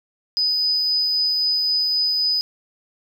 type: tone with tremolo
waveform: triangle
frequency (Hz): 4991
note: D#8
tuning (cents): +5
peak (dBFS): -13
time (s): 0.37-2.41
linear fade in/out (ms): 0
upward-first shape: triangle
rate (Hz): 3.8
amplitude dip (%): 30
effects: tanh soft clip ceiling -15 dBFS + 9-bit